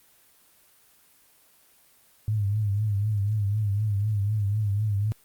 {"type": "tone with vibrato", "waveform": "sine", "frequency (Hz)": 103.83, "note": "G#2", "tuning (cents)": 0, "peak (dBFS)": -22, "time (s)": [2.28, 5.12], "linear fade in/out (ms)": 0, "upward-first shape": "triangle", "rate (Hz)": 4, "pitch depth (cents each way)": 100, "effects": ["white hiss -59 dBFS RMS until 5.24 s", "Opus 24 kbps"]}